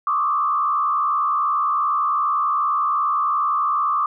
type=tone with frequency modulation; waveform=sine; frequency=1174.7 Hz; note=D6; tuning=in tune; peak=-17 dBFS; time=0.07-4.06 s; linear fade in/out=2 ms; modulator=71.3 Hz; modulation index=1.1; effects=none